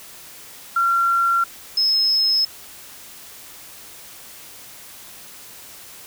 sine tone pair in turn, 1371 / 5176 Hz, F6 / E8, -32 / -32 cents, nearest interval octave + major seventh, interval 2300 cents, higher second, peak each -15 dBFS, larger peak neither, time 0.76-1.44 / 1.77-2.45 s, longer neither, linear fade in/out 5 ms, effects white hiss -41 dBFS RMS until 6.06 s

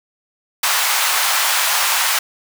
pink high-pass noise, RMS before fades -17 dBFS, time 0.63-2.19 s, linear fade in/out 5 ms, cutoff 850 Hz, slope 24 dB/octave, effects none

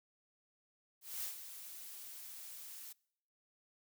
blue noise with ADSR envelope, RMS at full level -40 dBFS, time 1.01-2.93 s, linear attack 220 ms, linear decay 120 ms, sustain -10 dB, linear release 10 ms, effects noise-tail reverb RT60 0.7 s tail -25 dB re dry

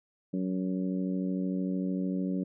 harmonic tone, 93.3 Hz, F#2, 15 cents sharp, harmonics 2 / 3 / 4 / 5 / 6, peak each -30 / -33 / -42 / -44 / -44 dBFS, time 0.33-2.44 s, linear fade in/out 10 ms, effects none

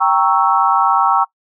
sine chord, G diminished seventh, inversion none, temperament equal, 784 / 932.3 / 1108.7 / 1318.5 Hz, G5 / Bb5 / Db6 / Fb6, 0 / 0 / 0 / 0 cents, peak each -16 dBFS, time 0-1.25 s, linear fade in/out 20 ms, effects noise-tail reverb RT60 0.1 s tail -22 dB re dry

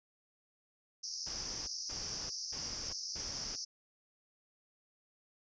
white band-pass noise, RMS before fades -42 dBFS, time 1.03-3.65 s, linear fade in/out 10 ms, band 4800 to 6000 Hz, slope 96 dB/octave
pink noise bursts, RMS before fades -48 dBFS, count 4, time 1.26-3.56 s, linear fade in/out 10 ms, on 410 ms, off 220 ms
effects resampled to 16000 Hz

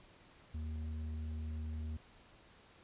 square tone with low-pass filter, 78 Hz, D#2, 5 cents sharp, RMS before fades -41 dBFS, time 0.54-1.97 s, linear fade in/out 5 ms, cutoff 180 Hz, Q 1.5, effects pink hiss -62 dBFS RMS until 2.83 s + resampled to 8000 Hz

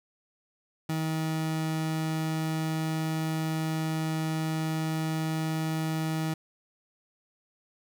30% pulse tone, 158.8 Hz, D#3, 36 cents sharp, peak -25 dBFS, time 0.89-6.34 s, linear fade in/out 5 ms, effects none

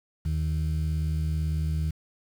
sine tone pair together, 78 / 156 Hz, D#2 / D#3, +5 / +5 cents, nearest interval octave, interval 1200 cents, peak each -24 / -27 dBFS, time 0.25-1.91 s, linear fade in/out 10 ms, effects tanh soft clip ceiling -21 dBFS + 8-bit

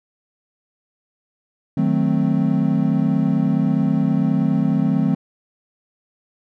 triangle chord, D# diminished seventh, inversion none, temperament equal, 155.56 / 185 / 220 / 261.6 Hz, D#3 / F#3 / A3 / C4, 0 / 0 / 0 / 0 cents, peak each -19 dBFS, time 1.77-5.15 s, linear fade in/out 5 ms, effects none

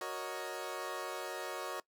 20% pulse chord, D# minor seventh, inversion first, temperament equal, 370 / 466.2 / 554.4 / 622.3 Hz, F#4 / A#4 / C#5 / D#5, 0 / 0 / 0 / 0 cents, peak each -39 / -40 / -39 / -40 dBFS, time 0.01-1.8 s, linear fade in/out 2 ms, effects noise-tail reverb RT60 0.1 s tail -21 dB re dry

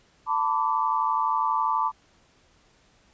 sine tone cluster, 889 / 1001 / 1160 Hz, A5 / B5 / D6, +18 / +23 / -22 cents, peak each -26 dBFS, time 0.26-1.92 s, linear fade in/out 50 ms, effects pink hiss -61 dBFS RMS until 3.13 s + resampled to 16000 Hz

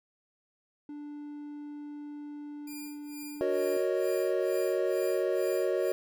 triangle tone, 293.7 Hz, D4, in tune, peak -37 dBFS, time 0.89-3.77 s, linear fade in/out 2 ms
5% pulse tone with tremolo, 2402 Hz, D7, 38 cents sharp, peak -33 dBFS, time 2.67-5.92 s, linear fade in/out 5 ms, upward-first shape sine, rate 2.2 Hz, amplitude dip 90%
triangle chord, D# minor seventh, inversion first, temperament equal, 370 / 466.2 / 554.4 / 622.3 Hz, F#4 / A#4 / C#5 / D#5, 0 / 0 / 0 / 0 cents, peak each -28 / -31 / -30 / -32 dBFS, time 3.41-5.92 s, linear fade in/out 0 ms
effects none

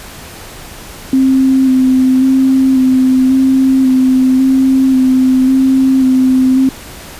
sine tone with vibrato, 261.6 Hz, C4, in tune, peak -6 dBFS, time 1.13-6.69 s, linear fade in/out 2 ms, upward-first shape square, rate 0.92 Hz, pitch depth 18 cents each way, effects pink hiss -31 dBFS RMS until 7.19 s + resampled to 32000 Hz

